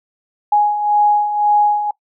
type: beating tone pair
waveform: sine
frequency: 830.6 / 832.5 Hz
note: G#5 / G#5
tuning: 0 / +4 cents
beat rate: 1.9 Hz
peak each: -19 / -12 dBFS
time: 0.52-1.91 s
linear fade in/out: 5 ms
effects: noise-tail reverb RT60 0.1 s tail -21 dB re dry